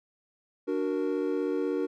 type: chord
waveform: triangle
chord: D augmented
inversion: none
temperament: equal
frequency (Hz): 293.7 / 370 / 466.2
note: D4 / F#4 / A#4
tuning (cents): 0 / 0 / 0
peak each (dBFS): -29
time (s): 0.67-1.87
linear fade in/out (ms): 20
effects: none

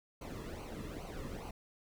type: noise with flanger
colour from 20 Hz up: brown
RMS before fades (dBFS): -44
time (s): 0.21-1.51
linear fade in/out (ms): 5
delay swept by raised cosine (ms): 0.56 to 1.35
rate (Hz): 2.4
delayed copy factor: -0.7
effects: none

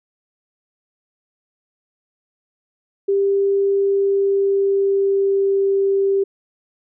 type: tone with pitch glide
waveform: sine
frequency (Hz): 395.9 to 392.7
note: G4 to G4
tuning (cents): +17 to +3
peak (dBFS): -14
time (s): 3.08-6.24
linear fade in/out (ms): 10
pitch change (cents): -14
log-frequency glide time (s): 3.73-5.67
effects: none

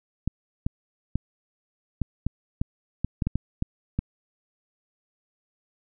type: clicks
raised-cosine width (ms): 5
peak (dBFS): -12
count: 12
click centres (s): 0.276 / 0.665 / 1.156 / 2.017 / 2.266 / 2.615 / 3.046 / 3.222 / 3.27 / 3.356 / 3.624 / 3.99
effects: none

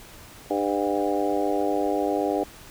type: harmonic tone with a mistuned harmonic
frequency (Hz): 100.5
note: G2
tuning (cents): +44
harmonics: 3 / 4 / 5 / 6 / 7 / 8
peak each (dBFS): -27 / -28 / -29 / -30 / -30 / -31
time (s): 0.5-2.44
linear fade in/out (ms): 10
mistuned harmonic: 7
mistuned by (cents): +31
effects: pink hiss -46 dBFS RMS until 2.7 s

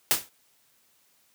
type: noise with exponential decay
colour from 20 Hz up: white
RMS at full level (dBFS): -18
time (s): 0.11-0.29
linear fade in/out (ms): 0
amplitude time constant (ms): 37
effects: white hiss -65 dBFS RMS until 1.34 s + high-pass 80 Hz 12 dB/octave

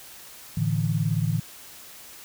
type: chord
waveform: sine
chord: A suspended fourth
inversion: none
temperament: equal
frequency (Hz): 110 / 146.83 / 164.81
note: A2 / D3 / E3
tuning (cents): 0 / 0 / 0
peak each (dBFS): -26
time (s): 0.57-1.4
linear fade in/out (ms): 5
effects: white hiss -45 dBFS RMS until 2.24 s

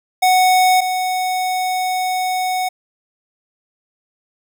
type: tone pair in turn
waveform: square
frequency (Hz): 740 / 740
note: F#5 / F#5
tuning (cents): 0 / 0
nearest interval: unison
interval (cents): 0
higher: neither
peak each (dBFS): -11 / -18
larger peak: first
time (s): 0.22-0.81 / 0.81-2.69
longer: second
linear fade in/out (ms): 10
effects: none

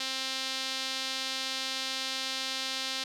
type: tone with band-pass filter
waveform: sawtooth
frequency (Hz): 263.9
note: C4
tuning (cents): +15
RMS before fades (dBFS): -34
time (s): 0-3.04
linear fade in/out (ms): 5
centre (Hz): 4100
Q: 2
effects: none

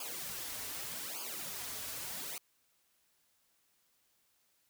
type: noise with flanger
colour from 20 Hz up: white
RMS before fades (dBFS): -42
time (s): 0-2.38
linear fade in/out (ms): 2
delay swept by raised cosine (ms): 0.52 to 5.82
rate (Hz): 0.83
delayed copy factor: -1
effects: white hiss -74 dBFS RMS until 4.69 s

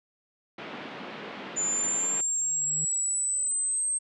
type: band-pass noise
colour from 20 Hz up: pink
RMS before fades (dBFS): -40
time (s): 0.58-2.21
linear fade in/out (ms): 5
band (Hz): 180 to 3300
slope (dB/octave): 24
type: linear sweep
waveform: sine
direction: up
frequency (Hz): 7040 to 8372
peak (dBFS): -25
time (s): 1.56-3.99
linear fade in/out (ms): 20
type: tone with exponential growth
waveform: triangle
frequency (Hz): 154.6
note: D#3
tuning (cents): -11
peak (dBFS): -33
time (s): 2.2-2.85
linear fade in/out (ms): 5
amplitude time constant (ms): 140
effects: none

